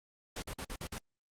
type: noise bursts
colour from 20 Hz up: pink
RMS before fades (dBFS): -40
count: 6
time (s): 0.36-0.984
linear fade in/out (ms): 5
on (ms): 64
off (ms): 48
effects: low-pass 11000 Hz 12 dB/octave + Opus 48 kbps